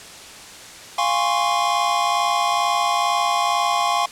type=chord; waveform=square; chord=Db major seventh; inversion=first; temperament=equal with one note detuned; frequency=698.5 / 818.7 / 1046.5 / 1108.7 Hz; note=F5 / Ab5 / C6 / Db6; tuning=0 / -25 / 0 / 0 cents; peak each=-24 dBFS; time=0.98-4.06 s; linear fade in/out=5 ms; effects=white hiss -39 dBFS RMS until 4.11 s + low-pass 8000 Hz 12 dB/octave